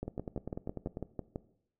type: two click trains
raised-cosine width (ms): 2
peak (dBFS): -24 / -23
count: 10 / 9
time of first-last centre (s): 0.08-0.971 / 0.03-1.359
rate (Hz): 10.1 / 6.02
effects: noise-tail reverb RT60 0.7 s tail -18 dB re dry